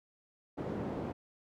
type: band-pass noise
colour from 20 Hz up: white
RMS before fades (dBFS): -38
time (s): 0.57-1.13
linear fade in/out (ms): 20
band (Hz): 110 to 380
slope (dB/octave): 12
effects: none